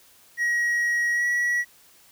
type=tone with pitch glide; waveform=triangle; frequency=1901 to 1929.8 Hz; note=A#6 to B6; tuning=+33 to -41 cents; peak=-19 dBFS; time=0.37-1.65 s; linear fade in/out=50 ms; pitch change=+26 cents; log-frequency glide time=1.13-1.25 s; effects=white hiss -55 dBFS RMS until 2.11 s